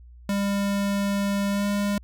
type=tone with pitch glide; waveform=square; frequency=200 to 202.8 Hz; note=G3 to G#3; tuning=+35 to -41 cents; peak=-23 dBFS; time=0.29-1.98 s; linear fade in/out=2 ms; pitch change=+24 cents; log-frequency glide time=1.5-1.66 s; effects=added 60 Hz sine -44 dBFS peak until 2.03 s

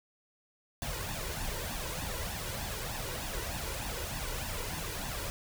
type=noise with flanger; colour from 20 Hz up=pink; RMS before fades=-37 dBFS; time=0.82-5.3 s; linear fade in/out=0 ms; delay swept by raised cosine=1.1 to 2.1 ms; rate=3.3 Hz; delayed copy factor=+0.65; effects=none

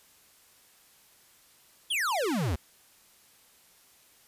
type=exponential sweep; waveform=square; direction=down; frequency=3520 to 69.3 Hz; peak=-27 dBFS; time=1.9-2.56 s; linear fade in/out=10 ms; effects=white hiss -60 dBFS RMS until 4.27 s + resampled to 32000 Hz

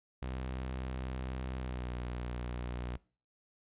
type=tone with pitch glide; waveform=sawtooth; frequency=64.2 to 60.88 Hz; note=C2 to B1; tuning=-32 to -24 cents; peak=-33 dBFS; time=0.22-2.97 s; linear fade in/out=5 ms; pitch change=-92 cents; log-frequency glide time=1.57-1.92 s; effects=noise-tail reverb RT60 0.4 s tail -22 dB re dry + resampled to 8000 Hz

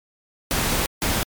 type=noise bursts at uneven times; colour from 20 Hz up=pink; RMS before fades=-22 dBFS; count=2; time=0.51-0.86 / 1.02-1.23 s; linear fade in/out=0 ms; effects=MP3 96 kbps

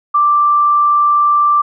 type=tone; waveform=sine; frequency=1176 Hz; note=D6; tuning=2 cents sharp; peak=-8 dBFS; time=0.14-1.62 s; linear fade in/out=10 ms; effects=none

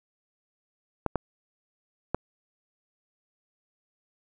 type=clicks; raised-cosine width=1 ms; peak=-11 dBFS; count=3; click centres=1.063 / 1.157 / 2.146 s; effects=none

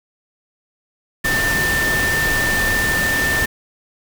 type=tone in noise; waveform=sine; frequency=1790 Hz; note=A6; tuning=29 cents sharp; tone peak=-17 dBFS; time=1.24-3.46 s; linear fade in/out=10 ms; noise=pink; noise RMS=-22 dBFS; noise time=1.24-3.46 s; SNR=+2 dB; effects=none

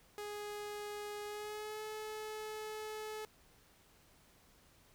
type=tone with pitch glide; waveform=sawtooth; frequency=415.3 to 430.7 Hz; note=G#4 to A4; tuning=0 to -37 cents; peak=-38 dBFS; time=0.18-3.25 s; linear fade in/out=0 ms; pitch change=+63 cents; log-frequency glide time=1.25-1.83 s; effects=pink hiss -66 dBFS RMS until 4.94 s

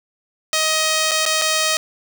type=tone with dropouts; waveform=5% pulse; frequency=629 Hz; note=D#5; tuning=19 cents sharp; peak=-5 dBFS; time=0.53-1.77 s; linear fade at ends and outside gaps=1 ms; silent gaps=1.111-1.116 / 1.254-1.262 / 1.415-1.419 s; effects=none

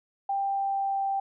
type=tone with pitch glide; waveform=sine; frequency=790 to 784.5 Hz; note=G5 to G5; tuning=+13 to +1 cents; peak=-25 dBFS; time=0.29-1.2 s; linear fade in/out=5 ms; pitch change=-12 cents; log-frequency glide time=0.4-1.04 s; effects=none

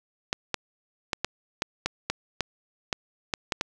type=clicks; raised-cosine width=0.2 ms; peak=-8 dBFS; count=12; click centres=0.329 / 0.543 / 1.132 / 1.246 / 1.621 / 1.86 / 2.1 / 2.407 / 2.928 / 3.338 / 3.522 / 3.611 s; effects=none

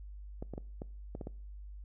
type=clicks; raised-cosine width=2 ms; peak=-27 dBFS; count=7; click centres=0.425 / 0.537 / 0.579 / 0.819 / 1.151 / 1.212 / 1.271 s; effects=noise-tail reverb RT60 0.5 s tail -23 dB re dry + added 50 Hz sine -44 dBFS peak until 1.84 s

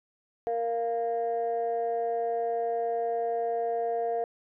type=tone pair together; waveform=sine; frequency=465.1 / 696 Hz; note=A#4 / F5; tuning=-4 / -6 cents; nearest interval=perfect fifth; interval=698 cents; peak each=-28 dBFS; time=0.47-4.24 s; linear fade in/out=0 ms; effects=tanh soft clip ceiling -21 dBFS

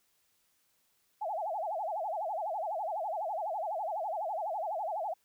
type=tone with vibrato; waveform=sine; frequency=740 Hz; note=F#5; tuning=in tune; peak=-32 dBFS; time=1.21-5.14 s; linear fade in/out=10 ms; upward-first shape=sine; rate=12 Hz; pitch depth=280 cents each way; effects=white hiss -73 dBFS RMS until 5.24 s

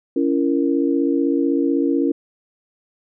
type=chord; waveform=sine; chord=A# diminished; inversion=first; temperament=just; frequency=279.7 / 335.6 / 466.2 Hz; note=C#4 / E4 / A#4; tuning=+16 / +31 / 0 cents; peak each=-18 / -20 / -24 dBFS; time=0.16-2.12 s; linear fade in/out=5 ms; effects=none

